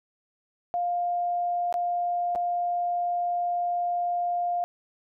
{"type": "tone with dropouts", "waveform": "sine", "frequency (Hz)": 703, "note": "F5", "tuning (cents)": 11, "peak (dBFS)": -24, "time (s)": [0.74, 4.64], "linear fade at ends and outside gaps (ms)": 0, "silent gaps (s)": [[1.726, 1.741], [2.351, 2.358]], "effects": []}